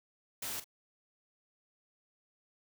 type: noise with echo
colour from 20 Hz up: white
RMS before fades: -39 dBFS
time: 0.42-0.6 s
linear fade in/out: 5 ms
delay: 43 ms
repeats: 1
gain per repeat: -13 dB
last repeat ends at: 0.643 s
effects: none